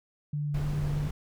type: tone with vibrato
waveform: sine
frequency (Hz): 146.5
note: D3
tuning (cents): -4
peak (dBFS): -28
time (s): 0.33-1.08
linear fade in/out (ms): 5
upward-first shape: square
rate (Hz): 3.2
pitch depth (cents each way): 11
type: noise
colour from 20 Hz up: brown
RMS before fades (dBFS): -34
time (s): 0.54-1.11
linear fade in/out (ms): 5
effects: none